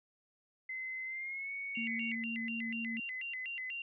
sine tone with pitch glide, 2052 to 2225 Hz, C7 to C#7, -34 to +6 cents, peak -38 dBFS, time 0.69-2.15 s, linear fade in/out 5 ms, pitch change +140 cents, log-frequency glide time 1.05-1.52 s
sine tone with vibrato, 2369 Hz, D7, 14 cents sharp, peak -38 dBFS, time 1.75-3.82 s, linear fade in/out 2 ms, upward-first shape square, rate 4.1 Hz, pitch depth 270 cents each way
sine tone, 228.7 Hz, A#3, 33 cents flat, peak -38 dBFS, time 1.77-3 s, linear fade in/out 5 ms
effects none

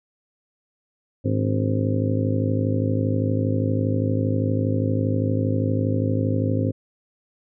harmonic tone with a mistuned harmonic, 52.5 Hz, G#1, 19 cents sharp, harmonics 2 / 3 / 4 / 5 / 6 / 7 / 8 / 9 / 10, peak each -22 / -29 / -33 / -25 / -33 / -34 / -35 / -34 / -30 dBFS, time 1.24-6.72 s, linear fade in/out 20 ms, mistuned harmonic 6, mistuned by -79 cents, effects none

